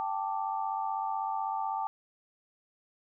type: chord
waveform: sine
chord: G suspended second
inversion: none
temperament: equal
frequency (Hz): 784 / 880 / 1174.7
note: G5 / A5 / D6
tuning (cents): 0 / 0 / 0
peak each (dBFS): -34 / -33 / -38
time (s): 0-1.87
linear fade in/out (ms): 0
effects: none